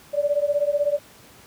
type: beating tone pair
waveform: sine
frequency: 573 / 589 Hz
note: D5 / D5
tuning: -43 / +5 cents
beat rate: 16 Hz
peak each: -22 dBFS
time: 0.13-0.99 s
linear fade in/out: 20 ms
effects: pink hiss -49 dBFS RMS until 1.46 s + high-pass 80 Hz 12 dB/octave